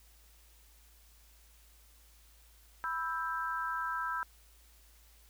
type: chord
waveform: sine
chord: E minor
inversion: second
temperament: just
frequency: 988.9 / 1318.5 / 1582.2 Hz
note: B5 / E6 / G6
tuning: +2 / 0 / +16 cents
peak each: -38 / -36 / -38 dBFS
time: 2.84-4.23 s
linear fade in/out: 0 ms
effects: added 55 Hz sine -60 dBFS peak until 5.29 s + white hiss -64 dBFS RMS until 5.29 s